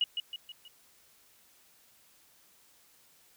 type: tone with echo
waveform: sine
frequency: 2899 Hz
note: F#7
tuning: 36 cents flat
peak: -24 dBFS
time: 0.01-0.04 s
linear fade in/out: 2 ms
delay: 160 ms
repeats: 4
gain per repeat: -6 dB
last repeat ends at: 0.68 s
effects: white hiss -63 dBFS RMS until 3.36 s